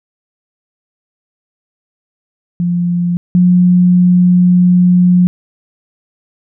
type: tone pair in turn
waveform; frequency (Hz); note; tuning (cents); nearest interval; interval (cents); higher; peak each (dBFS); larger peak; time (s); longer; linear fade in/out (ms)
sine; 174.61 / 179.1; F3 / F3; 0 / +44; unison; 44; second; -11 / -5; second; 2.6-3.17 / 3.35-5.27; second; 0
effects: none